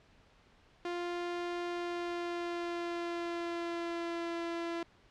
sawtooth tone with pitch glide, 349.2 to 338.1 Hz, F4 to E4, 0 to +44 cents, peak -31 dBFS, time 0.85-4.83 s, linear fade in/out 2 ms, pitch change -56 cents, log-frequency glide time 1.64-4.4 s, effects pink hiss -64 dBFS RMS until 5.1 s + low-pass 4000 Hz 12 dB/octave

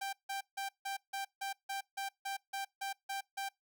sawtooth tone bursts, 786 Hz, G5, 4 cents sharp, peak -33 dBFS, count 13, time 0.01-3.49 s, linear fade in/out 10 ms, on 120 ms, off 160 ms, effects noise-tail reverb RT60 0.2 s tail -25 dB re dry

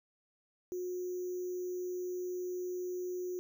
sine tone with sample-and-hold, 361.2 Hz, F#4, 42 cents flat, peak -35 dBFS, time 0.72-3.39 s, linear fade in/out 0 ms, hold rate 6300 Hz, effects none

